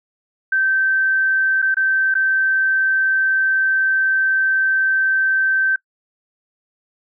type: tone with dropouts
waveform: sine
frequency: 1552 Hz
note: G6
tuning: 18 cents flat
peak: -14 dBFS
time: 0.52-5.76 s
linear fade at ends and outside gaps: 5 ms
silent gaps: 1.619-1.624 / 1.744-1.768 / 2.142-2.151 s
effects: noise-tail reverb RT60 0.1 s tail -23 dB re dry